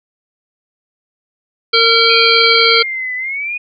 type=harmonic tone; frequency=458.3 Hz; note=A#4; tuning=29 cents flat; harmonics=1 / 3 / 5 / 7 / 9 / 10; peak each=-15 / -15 / -15 / -15 / -15 / -15 dBFS; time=1.73-2.83 s; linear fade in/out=10 ms
type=exponential two-way sweep; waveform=sine; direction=down then up; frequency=2489 to 1991 to 2489 Hz; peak=-18 dBFS; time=2.09-3.58 s; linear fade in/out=10 ms; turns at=3.15 s
effects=none